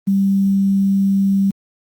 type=tone with quantisation; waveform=sine; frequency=196 Hz; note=G3; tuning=in tune; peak=-12 dBFS; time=0.07-1.51 s; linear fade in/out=10 ms; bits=7; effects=Opus 32 kbps